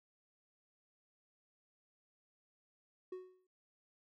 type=tone with exponential decay; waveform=triangle; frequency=369.2 Hz; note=F#4; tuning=4 cents flat; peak=-38 dBFS; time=3.12-3.47 s; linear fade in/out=5 ms; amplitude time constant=75 ms; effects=none